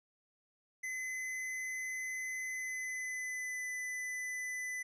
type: tone with pitch glide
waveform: square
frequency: 2032 to 2003 Hz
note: B6 to B6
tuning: +49 to +24 cents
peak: -38 dBFS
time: 0.83-4.83 s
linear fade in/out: 10 ms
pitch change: -25 cents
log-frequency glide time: 2.47-3.68 s
effects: low-pass 11000 Hz 12 dB/octave